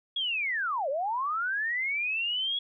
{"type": "linear two-way sweep", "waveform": "sine", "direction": "down then up", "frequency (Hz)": [3363, 519, 3363], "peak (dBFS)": -27, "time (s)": [0.16, 2.59], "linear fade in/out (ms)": 5, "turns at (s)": 0.89, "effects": []}